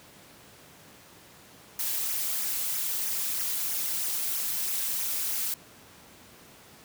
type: noise with flanger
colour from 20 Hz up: blue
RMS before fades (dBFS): -30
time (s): 1.79-5.54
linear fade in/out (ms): 2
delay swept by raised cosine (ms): 0.23 to 5.53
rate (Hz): 3.1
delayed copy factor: -0.85
effects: pink hiss -52 dBFS RMS until 6.84 s + high-pass 100 Hz 12 dB/octave